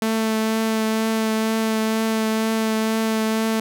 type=tone with vibrato; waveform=sawtooth; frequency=221 Hz; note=A3; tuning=8 cents sharp; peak=-15 dBFS; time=0.02-3.6 s; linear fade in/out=2 ms; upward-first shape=triangle; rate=2.1 Hz; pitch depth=15 cents each way; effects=none